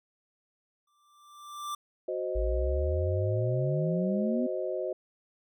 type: tone with exponential growth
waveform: square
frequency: 1178 Hz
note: D6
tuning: 5 cents sharp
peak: -32 dBFS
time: 0.87-1.75 s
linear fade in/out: 5 ms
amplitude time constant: 190 ms
type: chord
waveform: sine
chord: C diminished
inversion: second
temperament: equal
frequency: 370 / 523.3 / 622.3 Hz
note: Gb4 / C5 / Eb5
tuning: 0 / 0 / 0 cents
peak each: -34 dBFS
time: 2.08-4.93 s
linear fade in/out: 5 ms
type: exponential sweep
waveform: sine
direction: up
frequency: 51.4 to 255.1 Hz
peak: -27 dBFS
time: 2.35-4.47 s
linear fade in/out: 10 ms
effects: none